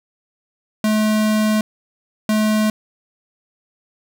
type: tone bursts at uneven times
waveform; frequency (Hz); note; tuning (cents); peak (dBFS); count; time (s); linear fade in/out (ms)
square; 215; A3; -40; -15; 2; 0.84-1.61 / 2.29-2.7; 2
effects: none